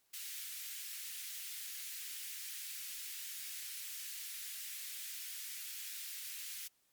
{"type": "high-pass noise", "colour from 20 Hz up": "white", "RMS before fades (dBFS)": -45, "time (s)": [0.13, 6.68], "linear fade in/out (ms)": 10, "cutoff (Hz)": 1800, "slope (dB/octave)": 24, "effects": ["white hiss -75 dBFS RMS until 6.92 s", "MP3 96 kbps"]}